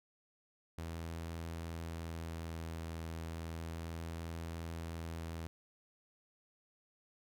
sawtooth tone with vibrato, 82.41 Hz, E2, in tune, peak -37 dBFS, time 0.78-5.47 s, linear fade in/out 0 ms, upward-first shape sine, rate 0.34 Hz, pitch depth 10 cents each way, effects none

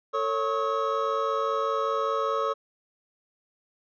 triangle tone cluster, 448.9 / 554 / 1098 / 1278 Hz, A4 / C#5 / C#6 / D#6, +35 / -1 / -17 / +46 cents, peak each -28 dBFS, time 0.13-2.54 s, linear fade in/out 20 ms, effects resampled to 16000 Hz

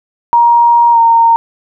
sine tone with pitch glide, 943 to 921.5 Hz, A#5 to A#5, +20 to -20 cents, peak -4 dBFS, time 0.33-1.36 s, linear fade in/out 0 ms, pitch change -40 cents, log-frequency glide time 0.92-0.98 s, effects none

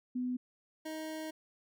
sine / 25% pulse tone pair in turn, 250 / 314.3 Hz, B3 / D#4, +21 / +18 cents, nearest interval major third, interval 397 cents, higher second, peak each -32 / -35 dBFS, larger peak first, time 0.15-0.37 / 0.85-1.31 s, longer second, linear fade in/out 10 ms, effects none

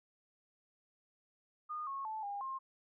sine tone with pitch steps, 1224 / 1093 / 873 / 808 / 1064 Hz, D#6 / C#6 / A5 / G#5 / C6, -29 / -25 / -14 / -48 / +29 cents, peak -38 dBFS, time 1.69-2.59 s, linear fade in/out 20 ms, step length 180 ms, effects none

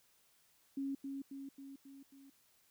sine tone with echo, 274.1 Hz, C#4, 19 cents flat, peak -36 dBFS, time 0.77-0.95 s, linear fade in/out 5 ms, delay 270 ms, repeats 5, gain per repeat -4 dB, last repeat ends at 2.3 s, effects white hiss -71 dBFS RMS until 2.7 s

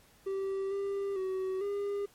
triangle tone with pitch steps, 388.4 / 396.6 / 377.4 / 404 Hz, G4 / G4 / F#4 / G#4, -16 / +20 / +34 / -48 cents, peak -29 dBFS, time 0.26-2.06 s, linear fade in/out 10 ms, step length 450 ms, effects pink hiss -62 dBFS RMS until 2.14 s + MP3 64 kbps

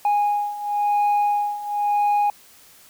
sine beating tone pair, 824 / 824.96 Hz, G#5 / G#5, -14 / -12 cents, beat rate 0.96 Hz, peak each -21 / -18 dBFS, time 0.05-2.3 s, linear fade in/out 2 ms, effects tanh soft clip ceiling -15 dBFS + white hiss -50 dBFS RMS until 2.89 s

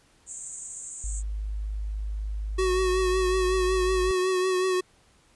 pink band-pass noise, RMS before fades -39 dBFS, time 0.26-1.23 s, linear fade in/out 50 ms, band 6800 to 8500 Hz, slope 96 dB/octave
sine tone, 51.91 Hz, G#1, in tune, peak -28 dBFS, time 1.04-4.11 s, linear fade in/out 0 ms
square tone with vibrato, 370.9 Hz, F#4, 4 cents sharp, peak -23 dBFS, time 2.58-4.81 s, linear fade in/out 10 ms, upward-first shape triangle, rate 5.4 Hz, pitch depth 37 cents each way
effects pink hiss -61 dBFS RMS until 5.35 s + resampled to 24000 Hz

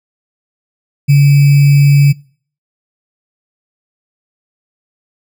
sine tone with sample-and-hold, 141.9 Hz, C#3, 41 cents sharp, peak -3 dBFS, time 1.08-2.13 s, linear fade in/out 20 ms, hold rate 2450 Hz, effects noise-tail reverb RT60 0.5 s tail -24 dB re dry

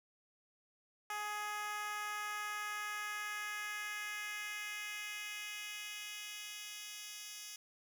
10% pulse tone with high-pass filter sweep, 418.5 Hz, G#4, 13 cents sharp, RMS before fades -43 dBFS, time 1.1-7.56 s, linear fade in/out 2 ms, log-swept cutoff 870 to 4200 Hz, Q 1.6, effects none

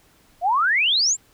sine exponential sweep, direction up, 659.3 to 7700 Hz, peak -16 dBFS, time 0.41-1.17 s, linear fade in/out 50 ms, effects pink hiss -57 dBFS RMS until 1.33 s

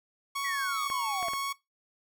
sawtooth tone with vibrato, 1108.7 Hz, C#6, in tune, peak -27 dBFS, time 0.35-1.53 s, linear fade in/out 10 ms, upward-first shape triangle, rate 2.7 Hz, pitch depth 10 cents each way
triangle exponential sweep, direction down, 2006 to 662 Hz, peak -31 dBFS, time 0.44-1.29 s, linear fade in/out 10 ms
clicks, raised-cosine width 0.5 ms, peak -24 dBFS, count 4, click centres 0.901 / 1.228 / 1.284 / 1.335 s
effects noise-tail reverb RT60 0.2 s tail -20 dB re dry

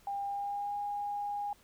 sine tone with pitch glide, 801 to 817.8 Hz, G5 to G#5, +37 to -27 cents, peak -33 dBFS, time 0.07-1.53 s, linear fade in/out 2 ms, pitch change +36 cents, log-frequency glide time 0.26-0.75 s, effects pink hiss -63 dBFS RMS until 1.63 s

